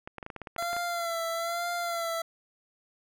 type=clicks; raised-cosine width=0.5 ms; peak=-24 dBFS; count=12; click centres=0.075 / 0.183 / 0.228 / 0.264 / 0.302 / 0.363 / 0.417 / 0.472 / 0.563 / 0.625 / 0.731 / 0.766 s
type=tone with vibrato; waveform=25% pulse; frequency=680 Hz; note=F5; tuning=46 cents flat; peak=-26 dBFS; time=0.58-2.22 s; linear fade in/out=5 ms; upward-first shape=sine; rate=1.1 Hz; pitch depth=43 cents each way
effects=none